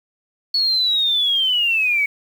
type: linear sweep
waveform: sine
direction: down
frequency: 4409 to 2217 Hz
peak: -15 dBFS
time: 0.54-2.06 s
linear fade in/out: 5 ms
effects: 7-bit